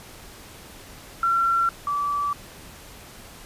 sine tone pair in turn, 1361 / 1155.8 Hz, F6 / D6, -45 / -28 cents, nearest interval minor third, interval 283 cents, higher first, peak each -18 / -22 dBFS, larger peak first, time 1.23-1.69 / 1.87-2.33 s, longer neither, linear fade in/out 2 ms, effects pink hiss -44 dBFS RMS until 3.45 s + resampled to 32000 Hz

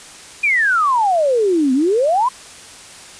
sine exponential two-way sweep, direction down then up, 2476 to 249.8 to 1058 Hz, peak -12 dBFS, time 0.43-2.29 s, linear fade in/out 10 ms, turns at 1.73 s, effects white hiss -38 dBFS RMS until 3.19 s + resampled to 22050 Hz

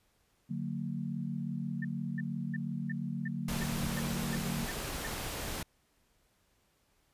sine chord, D augmented, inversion none, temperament just, 146.83 / 183.54 / 229.4 Hz, D3 / F#3 / A#3, 0 / -14 / -28 cents, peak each -38 dBFS, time 0.49-4.66 s, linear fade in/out 20 ms
sine tone bursts, 1795 Hz, A6, 34 cents sharp, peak -38 dBFS, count 10, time 1.82-5.07 s, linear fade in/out 5 ms, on 28 ms, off 330 ms
pink noise, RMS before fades -38 dBFS, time 3.48-5.63 s, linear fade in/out 5 ms
effects pink hiss -72 dBFS RMS until 7.13 s + resampled to 32000 Hz

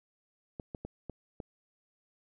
clicks, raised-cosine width 2 ms, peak -26 dBFS, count 5, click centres 0.598 / 0.748 / 0.85 / 1.097 / 1.402 s, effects none

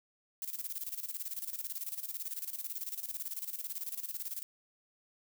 violet noise with tremolo, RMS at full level -38 dBFS, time 0.42-4.43 s, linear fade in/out 0 ms, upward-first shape square, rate 18 Hz, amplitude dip 75%, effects none

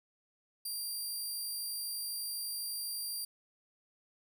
15% pulse tone, 4738 Hz, D8, 14 cents sharp, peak -30 dBFS, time 0.65-3.25 s, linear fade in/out 5 ms, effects none

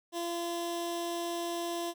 15% pulse tone with notch filter, 342.1 Hz, F4, 36 cents flat, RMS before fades -35 dBFS, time 0.12-1.94 s, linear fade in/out 50 ms, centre 1400 Hz, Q 1.3, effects none

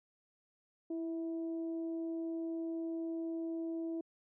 sine tone with frequency modulation, 330 Hz, E4, 2 cents sharp, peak -35 dBFS, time 0.9-4.01 s, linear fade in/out 5 ms, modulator 324 Hz, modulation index 0.41, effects high-pass 200 Hz 12 dB/octave

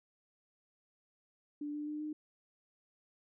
sine tone with pitch steps, 293.7 / 297.1 / 300.6 / 304.1 Hz, D4 / D4 / D4 / D#4, 0 / +20 / +40 / -40 cents, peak -37 dBFS, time 1.61-2.13 s, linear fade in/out 5 ms, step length 130 ms, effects none

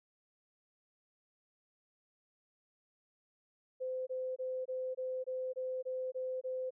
sine tone bursts, 514 Hz, C5, 31 cents flat, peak -35 dBFS, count 10, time 3.8-6.707 s, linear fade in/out 20 ms, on 270 ms, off 23 ms, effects none

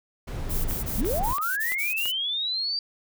brown noise, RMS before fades -29 dBFS, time 0.27-1.34 s, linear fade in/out 10 ms
violet noise bursts, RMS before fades -32 dBFS, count 9, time 0.49-2.122 s, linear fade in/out 20 ms, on 160 ms, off 24 ms
click train, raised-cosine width 0.3 ms, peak -21 dBFS, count 5, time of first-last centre 0.71-2.057 s, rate 2.97 Hz
sine linear sweep, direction up, 174.61 to 4699 Hz, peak -25 dBFS, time 0.98-2.79 s, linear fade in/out 2 ms
effects none

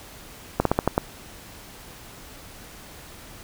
slowing click train, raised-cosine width 1 ms, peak -4 dBFS, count 6, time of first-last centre 0.6-0.979 s, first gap 53 ms, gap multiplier 1.18, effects pink hiss -44 dBFS RMS until 3.43 s

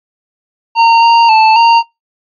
square tone with pitch steps, 919 / 927 / 880 / 925 Hz, A#5 / A#5 / A5 / A#5, -25 / -10 / 0 / -14 cents, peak -5 dBFS, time 0.75-1.83 s, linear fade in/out 50 ms, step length 270 ms, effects noise-tail reverb RT60 0.2 s tail -23 dB re dry + resampled to 11025 Hz

